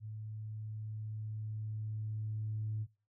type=tone with level ramp; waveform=sine; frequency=108.1 Hz; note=A2; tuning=30 cents flat; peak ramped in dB=-41 to -33 dBFS; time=0-2.87 s; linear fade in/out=50 ms; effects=noise-tail reverb RT60 0.4 s tail -26 dB re dry + tanh soft clip ceiling -29 dBFS